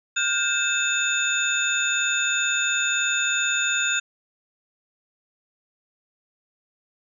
sine tone cluster, 1428 / 1571 / 2624 / 3619 / 6890 Hz, F6 / G6 / E7 / A7 / A8, +38 / +3 / -9 / +48 / -37 cents, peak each -27 dBFS, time 0.16-4 s, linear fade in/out 10 ms, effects none

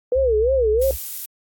sine tone with vibrato, 478.8 Hz, A#4, 46 cents sharp, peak -15 dBFS, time 0.12-0.91 s, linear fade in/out 2 ms, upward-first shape sine, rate 3 Hz, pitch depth 210 cents each way
sine tone with pitch glide, 65.2 to 64.27 Hz, C2 to C2, -5 to -30 cents, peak -25 dBFS, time 0.15-0.97 s, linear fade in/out 20 ms, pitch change -25 cents, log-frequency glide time 0.3-0.66 s
violet noise, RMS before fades -29 dBFS, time 0.81-1.26 s, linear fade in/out 10 ms
effects AAC 64 kbps

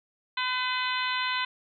harmonic tone, 506 Hz, B4, 42 cents sharp, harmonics 2 / 3 / 4 / 5 / 6 / 7 / 8, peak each -31 / -33 / -34 / -35 / -36 / -36 / -37 dBFS, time 0.37-1.45 s, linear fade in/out 5 ms, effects none

